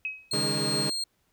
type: tone with exponential decay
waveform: sine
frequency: 2548 Hz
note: D#7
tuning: 41 cents sharp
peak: -26 dBFS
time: 0.05-0.34 s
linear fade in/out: 1 ms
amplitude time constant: 61 ms
type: tone with tremolo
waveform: 35% pulse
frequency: 4220 Hz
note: C8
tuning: 14 cents sharp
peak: -25 dBFS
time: 0.31-1.04 s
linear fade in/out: 5 ms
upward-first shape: sine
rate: 2.7 Hz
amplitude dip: 25%
type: chord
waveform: 20% pulse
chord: C# suspended second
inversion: none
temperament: equal with one note detuned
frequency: 138.59 / 155.56 / 204.4 Hz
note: C#3 / D#3 / G#3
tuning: 0 / 0 / -27 cents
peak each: -28 dBFS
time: 0.33-0.9 s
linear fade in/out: 5 ms
effects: pink hiss -71 dBFS RMS until 1.32 s